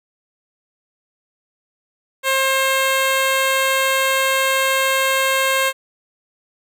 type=tone; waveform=10% pulse; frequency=533 Hz; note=C5; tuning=32 cents sharp; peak=-7 dBFS; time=2.23-5.73 s; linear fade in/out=50 ms; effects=none